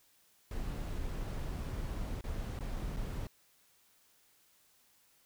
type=noise with dropouts; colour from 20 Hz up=brown; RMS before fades=-38 dBFS; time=0.51-3.27 s; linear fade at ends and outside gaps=2 ms; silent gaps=2.21-2.24 / 2.591-2.606 / 2.964-2.969 s; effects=white hiss -68 dBFS RMS until 5.25 s